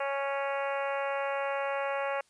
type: harmonic tone with a mistuned harmonic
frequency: 277.2 Hz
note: C#4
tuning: in tune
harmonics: 2 / 3 / 4 / 5 / 6 / 7 / 8 / 9 / 10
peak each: -32 / -36 / -38 / -40 / -42 / -43 / -44 / -45 / -46 dBFS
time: 0-2.21 s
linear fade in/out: 5 ms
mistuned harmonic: 9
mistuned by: -17 cents
effects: white hiss -67 dBFS RMS until 2.29 s + resampled to 22050 Hz